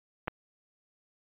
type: clicks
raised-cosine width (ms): 0.5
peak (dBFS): -25 / -15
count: 2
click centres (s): 0.275 / 0.281
effects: resampled to 8000 Hz